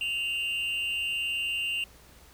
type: tone with amplitude modulation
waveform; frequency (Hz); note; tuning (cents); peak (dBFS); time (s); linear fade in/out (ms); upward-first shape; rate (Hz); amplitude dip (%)
triangle; 2780; F7; -9; -23; 0.01-1.84; 2; sine; 221; 70
effects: added 60 Hz sine -57 dBFS peak until 2.33 s + pink hiss -55 dBFS RMS until 2.33 s